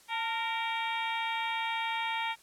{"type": "harmonic tone with a mistuned harmonic", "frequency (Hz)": 463.4, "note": "A#4", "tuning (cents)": -10, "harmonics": [2, 3, 4, 5, 6, 7, 8], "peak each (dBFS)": [-33, -42, -40, -36, -44, -41, -44], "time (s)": [0.08, 2.36], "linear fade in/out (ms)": 50, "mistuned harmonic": 2, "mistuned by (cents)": -49, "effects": ["white hiss -59 dBFS RMS until 2.42 s", "low-pass 11000 Hz 12 dB/octave"]}